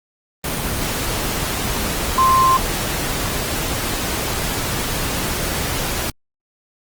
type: tone in noise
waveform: sine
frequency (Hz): 1050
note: C6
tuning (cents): +6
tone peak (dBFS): -11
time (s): 2.18-2.57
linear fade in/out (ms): 2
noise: pink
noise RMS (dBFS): -22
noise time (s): 0.44-6.1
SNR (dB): +8
effects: Opus 24 kbps